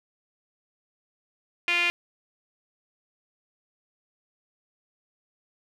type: tone with band-pass filter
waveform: sawtooth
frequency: 348.1 Hz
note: F4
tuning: 6 cents flat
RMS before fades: -24 dBFS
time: 1.68-1.9 s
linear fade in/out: 0 ms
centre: 2500 Hz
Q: 6.1
effects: none